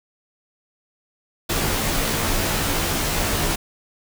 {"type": "noise with comb filter", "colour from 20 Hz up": "pink", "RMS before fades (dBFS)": -22, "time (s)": [1.49, 3.56], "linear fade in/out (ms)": 10, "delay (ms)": 16, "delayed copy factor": -0.75, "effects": []}